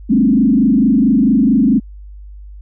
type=tone with frequency modulation; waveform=sine; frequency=241.8 Hz; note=B3; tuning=36 cents flat; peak=-8 dBFS; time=0.09-1.8 s; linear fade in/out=20 ms; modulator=24.5 Hz; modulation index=1.8; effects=added 50 Hz sine -31 dBFS peak until 2.61 s